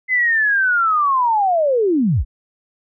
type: linear sweep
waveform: sine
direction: down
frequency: 2054 to 32.7 Hz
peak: -13 dBFS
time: 0.08-2.25 s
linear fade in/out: 50 ms
effects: none